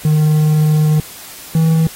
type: tone pair in turn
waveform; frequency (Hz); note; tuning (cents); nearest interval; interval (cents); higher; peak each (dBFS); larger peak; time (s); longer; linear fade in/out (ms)
triangle; 153.3 / 161.42; D#3 / E3; -25 / -36; minor second; 89; second; -7; neither; 0.05-1 / 1.55-1.87; first; 2
effects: white hiss -34 dBFS RMS until 1.95 s + AAC 48 kbps